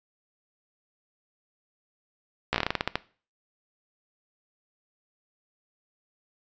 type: slowing click train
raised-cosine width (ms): 0.3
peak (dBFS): -8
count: 12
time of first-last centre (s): 2.53-2.956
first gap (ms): 14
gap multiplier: 1.19
effects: noise-tail reverb RT60 0.4 s tail -19 dB re dry + resampled to 16000 Hz